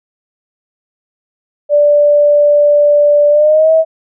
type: tone with pitch glide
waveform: sine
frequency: 586 to 642.7 Hz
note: D5 to E5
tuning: -4 to -44 cents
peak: -5 dBFS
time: 1.69-3.85 s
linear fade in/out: 50 ms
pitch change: +160 cents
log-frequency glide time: 3.3-3.72 s
effects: none